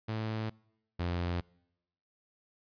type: tone pair in turn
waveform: sawtooth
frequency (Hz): 110 / 87.31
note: A2 / F2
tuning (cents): 0 / 0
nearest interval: major third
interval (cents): 400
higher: first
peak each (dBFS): -29 / -27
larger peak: second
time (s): 0.08-0.5 / 0.99-1.41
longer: neither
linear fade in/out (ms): 10
effects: noise-tail reverb RT60 0.9 s tail -26 dB re dry + resampled to 11025 Hz